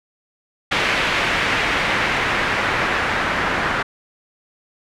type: noise with low-pass filter sweep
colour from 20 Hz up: white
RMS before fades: -20 dBFS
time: 0.71-3.83 s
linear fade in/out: 10 ms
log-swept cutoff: 2400 to 1600 Hz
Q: 1.4
effects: none